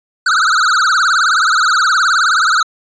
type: tone with vibrato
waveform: square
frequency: 1389 Hz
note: F6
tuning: 10 cents flat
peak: -10 dBFS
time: 0.26-2.63 s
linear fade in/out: 5 ms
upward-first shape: triangle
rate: 19 Hz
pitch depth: 220 cents each way
effects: resampled to 16000 Hz